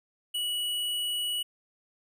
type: tone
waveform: square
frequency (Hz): 2934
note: F#7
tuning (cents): -15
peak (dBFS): -29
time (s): 0.34-1.43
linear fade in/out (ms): 10
effects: none